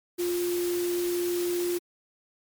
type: tone in noise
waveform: sine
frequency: 351.5 Hz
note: F4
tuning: 11 cents sharp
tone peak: -25 dBFS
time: 0.18-1.79 s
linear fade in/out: 20 ms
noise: white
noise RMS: -37 dBFS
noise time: 0.18-1.79 s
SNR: +9 dB
effects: MP3 96 kbps